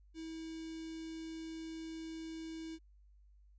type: tone with notch filter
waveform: square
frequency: 323.2 Hz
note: E4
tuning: 34 cents flat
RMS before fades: -45 dBFS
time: 0.14-2.79 s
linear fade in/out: 50 ms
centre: 1100 Hz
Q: 0.57
effects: added 50 Hz sine -60 dBFS peak until 3.58 s + resampled to 16000 Hz